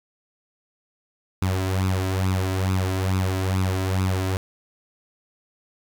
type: tone with flanger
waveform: sawtooth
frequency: 94.1 Hz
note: F#2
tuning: 30 cents sharp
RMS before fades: -23 dBFS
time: 1.42-4.37 s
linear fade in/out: 0 ms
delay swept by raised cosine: 0.79 to 3.09 ms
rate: 2.3 Hz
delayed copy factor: +0.7
effects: none